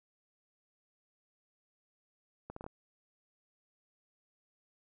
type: accelerating click train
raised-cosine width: 1 ms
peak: -29 dBFS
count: 5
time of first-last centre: 2.5-2.665 s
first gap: 64 ms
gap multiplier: 0.71
effects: none